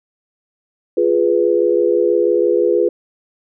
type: chord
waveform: sine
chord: F diminished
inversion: none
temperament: equal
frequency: 349.2 / 415.3 / 493.9 Hz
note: F4 / Ab4 / Cb5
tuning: 0 / 0 / 0 cents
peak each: -16 dBFS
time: 0.97-2.89 s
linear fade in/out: 5 ms
effects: none